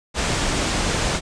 pink low-pass noise, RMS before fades -22 dBFS, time 0.14-1.21 s, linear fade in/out 50 ms, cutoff 8800 Hz, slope 48 dB/octave, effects none

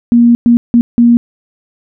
sine tone bursts at uneven times, 236.8 Hz, A#3, 27 cents sharp, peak -3 dBFS, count 4, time 0.12-0.35 / 0.46-0.57 / 0.74-0.81 / 0.98-1.17 s, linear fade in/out 0 ms, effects none

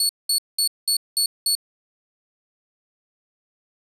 25% pulse tone bursts, 4417 Hz, C#8, 7 cents flat, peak -13 dBFS, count 6, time 0-1.552 s, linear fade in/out 2 ms, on 92 ms, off 200 ms, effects none

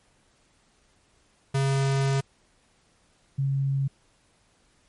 square / sine tone pair in turn, 136.5 / 136.99 Hz, C#3 / C#3, -26 / -20 cents, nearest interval unison, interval 6 cents, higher second, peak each -22 dBFS, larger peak neither, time 1.54-2.21 / 3.38-3.88 s, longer first, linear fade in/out 10 ms, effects pink hiss -64 dBFS RMS until 4.88 s + MP3 48 kbps

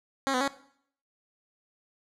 10% pulse tone with pitch steps, 271.4 / 252.5 / 277 Hz, C#4 / B3 / C#4, -36 / +39 / -1 cents, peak -17 dBFS, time 0.27-0.477 s, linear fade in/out 0 ms, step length 69 ms, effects noise-tail reverb RT60 0.6 s tail -17 dB re dry + low-pass 8000 Hz 12 dB/octave

